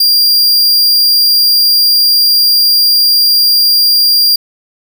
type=tone; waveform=45% pulse; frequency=4777 Hz; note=D8; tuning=29 cents sharp; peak=-5 dBFS; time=0-4.36 s; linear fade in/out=5 ms; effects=none